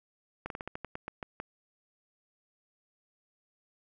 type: slowing click train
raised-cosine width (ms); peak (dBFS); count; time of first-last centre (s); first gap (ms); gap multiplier
0.5; -22; 11; 0.46-1.401; 42; 1.17
effects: none